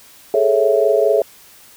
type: chord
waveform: sine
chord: A major seventh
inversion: third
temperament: equal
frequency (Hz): 415.3 / 440 / 554.4 / 659.3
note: G#4 / A4 / C#5 / E5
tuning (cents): 0 / 0 / 0 / 0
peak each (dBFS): -17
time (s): 0.34-1.22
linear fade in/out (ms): 2
effects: white hiss -45 dBFS RMS until 1.76 s